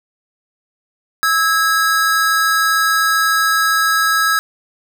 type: tone pair together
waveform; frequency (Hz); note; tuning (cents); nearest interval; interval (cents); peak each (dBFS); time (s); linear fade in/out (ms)
square; 1303.6 / 1644; E6 / G#6; -20 / -18; major third; 402; -16; 1.23-4.39; 0
effects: none